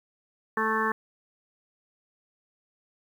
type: harmonic tone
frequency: 220 Hz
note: A3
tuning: in tune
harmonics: 1 / 2 / 4 / 5 / 6 / 7 / 8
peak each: -33 / -31 / -33 / -28 / -36 / -34 / -30 dBFS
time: 0.57-0.92 s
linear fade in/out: 2 ms
effects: 9-bit